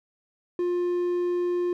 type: tone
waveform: triangle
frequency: 353.3 Hz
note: F4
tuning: 20 cents sharp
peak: -21 dBFS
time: 0.59-1.73 s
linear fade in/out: 2 ms
effects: none